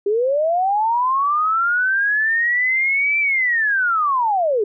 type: linear two-way sweep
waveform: sine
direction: up then down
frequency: 392 to 2349 to 392 Hz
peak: -15 dBFS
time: 0.06-4.64 s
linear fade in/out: 5 ms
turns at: 3.19 s
effects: none